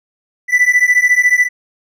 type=beating tone pair; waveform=triangle; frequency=1975 / 1989 Hz; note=B6 / B6; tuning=0 / +12 cents; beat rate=14 Hz; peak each=-10 dBFS; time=0.48-1.49 s; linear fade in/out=50 ms; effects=none